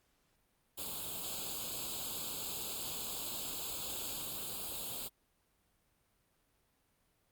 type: noise with comb filter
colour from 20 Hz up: white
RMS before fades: -41 dBFS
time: 0.77-5.09 s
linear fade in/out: 20 ms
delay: 0.26 ms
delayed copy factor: +0.95
effects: pink hiss -75 dBFS RMS until 7.31 s + Opus 48 kbps